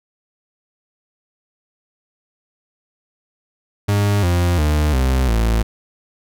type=tone with pitch steps; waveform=40% pulse; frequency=102 / 87.78 / 75.54 / 65 / 55.94 Hz; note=G#2 / F2 / D2 / C2 / A1; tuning=-31 / +9 / +49 / -11 / +29 cents; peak=-13 dBFS; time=3.88-5.63 s; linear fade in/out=10 ms; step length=350 ms; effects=none